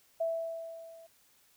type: tone with level ramp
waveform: sine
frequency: 659.3 Hz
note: E5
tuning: in tune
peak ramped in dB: -27 to -51 dBFS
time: 0.2-1.07 s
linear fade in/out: 10 ms
effects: white hiss -66 dBFS RMS until 1.56 s